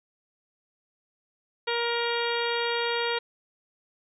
harmonic tone with a mistuned harmonic, 471.2 Hz, A#4, 19 cents sharp, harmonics 1 / 2 / 3 / 4 / 5 / 6 / 7 / 8 / 9, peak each -29 / -32 / -34 / -35 / -36 / -37 / -37 / -38 / -39 dBFS, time 1.67-3.19 s, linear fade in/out 10 ms, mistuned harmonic 9, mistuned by +25 cents, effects none

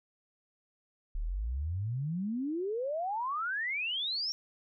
sine exponential sweep, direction up, 34.65 to 5620 Hz, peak -31 dBFS, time 1.15-4.32 s, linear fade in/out 0 ms, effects none

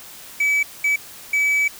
triangle tone bursts at uneven times, 2290 Hz, D7, 44 cents flat, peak -14 dBFS, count 3, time 0.4-0.63 / 0.84-0.96 / 1.33-1.68 s, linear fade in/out 5 ms, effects white hiss -40 dBFS RMS until 1.79 s

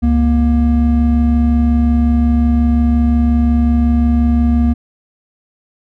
triangle tone pair together, 70.3 / 236.5 Hz, C#2 / A#3, +25 / +25 cents, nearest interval octave + major sixth, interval 2100 cents, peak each -10 dBFS, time 0.02-4.74 s, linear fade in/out 20 ms, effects none

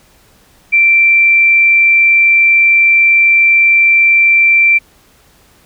sine tone, 2349 Hz, D7, in tune, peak -5 dBFS, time 0.72-4.79 s, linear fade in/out 20 ms, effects pink hiss -48 dBFS RMS until 5.65 s

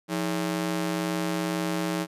sawtooth ring-modulated tone, 246.7 Hz, B3, 2 cents flat, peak -19 dBFS, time 0.08-2.07 s, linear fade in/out 50 ms, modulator 72.3 Hz, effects resampled to 32000 Hz

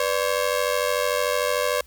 sawtooth ring-modulated tone, 543 Hz, C#5, 36 cents flat, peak -14 dBFS, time 0-1.81 s, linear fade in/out 0 ms, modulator 46.7 Hz, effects added 60 Hz sine -49 dBFS peak until 1.86 s + white hiss -56 dBFS RMS until 1.86 s

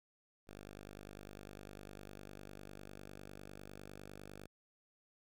5% pulse tone, 49.93 Hz, G1, 33 cents sharp, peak -39 dBFS, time 0.47-4.47 s, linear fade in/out 10 ms, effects none

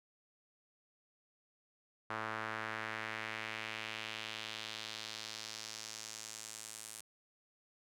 sawtooth tone with band-pass filter sweep, 110 Hz, A2, in tune, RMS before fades -44 dBFS, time 2.1-7.01 s, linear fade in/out 5 ms, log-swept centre 1300 to 9100 Hz, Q 1.8, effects none

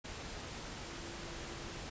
sine tone in noise, 339.6 Hz, F4, 48 cents flat, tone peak -52 dBFS, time 0.83-1.82 s, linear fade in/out 10 ms, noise pink, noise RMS -45 dBFS, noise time 0.04-1.9 s, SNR -10 dB, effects resampled to 16000 Hz

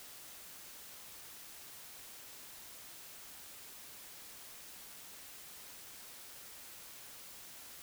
silence, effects white hiss -52 dBFS RMS until 7.82 s

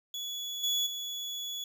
35% pulse tone with level steps, 3397 Hz, G#7, 38 cents sharp, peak -33 / -25 / -33 dBFS, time 0.14-1.64 s, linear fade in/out 2 ms, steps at 0.63 / 0.86 s, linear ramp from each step 10 ms, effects none

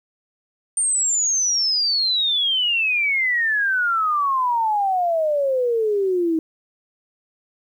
sine exponential sweep, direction down, 8950 to 315.2 Hz, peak -17 dBFS, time 0.77-6.39 s, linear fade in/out 2 ms, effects 9-bit

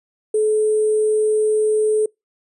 sine tone with sample-and-hold, 429.4 Hz, A4, 42 cents flat, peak -14 dBFS, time 0.34-2.06 s, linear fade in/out 5 ms, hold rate 8820 Hz, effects noise-tail reverb RT60 0.2 s tail -26 dB re dry + resampled to 32000 Hz

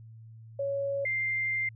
sine tone pair in turn, 557 / 2096 Hz, C#5 / C7, +8 / +2 cents, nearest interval octave + major seventh, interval 2294 cents, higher second, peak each -28 / -27 dBFS, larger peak second, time 0.59-1.05 / 1.05-1.69 s, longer second, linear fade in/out 5 ms, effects added 112 Hz sine -46 dBFS peak until 1.75 s

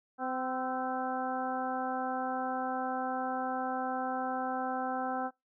harmonic tone with a mistuned harmonic, 257.3 Hz, C4, 29 cents flat, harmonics 1 / 2 / 3 / 4 / 5 / 6, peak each -38 / -40 / -34 / -43 / -40 / -44 dBFS, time 0.18-5.31 s, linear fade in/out 50 ms, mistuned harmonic 5, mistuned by +41 cents, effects noise-tail reverb RT60 0.2 s tail -24 dB re dry

